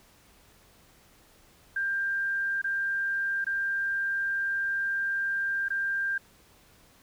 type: tone with dropouts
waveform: sine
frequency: 1590 Hz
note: G6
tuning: 24 cents sharp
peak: -26 dBFS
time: 1.76-6.18 s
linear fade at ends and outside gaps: 5 ms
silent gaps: 2.617-2.642 / 3.444-3.466 / 5.685-5.703 s
effects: pink hiss -59 dBFS RMS until 7.02 s